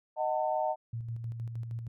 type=chord; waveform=sine; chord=D# diminished; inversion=none; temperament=just; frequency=622.3 / 746.7 / 896 Hz; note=D#5 / F#5 / A5; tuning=0 / +16 / +31 cents; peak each=-31 / -32 / -33 dBFS; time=0.16-0.76 s; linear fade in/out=50 ms
type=tone with tremolo; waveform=sine; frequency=115.6 Hz; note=A#2; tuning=14 cents flat; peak=-33 dBFS; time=0.93-1.88 s; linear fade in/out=5 ms; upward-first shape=square; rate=6.4 Hz; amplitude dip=40%
effects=none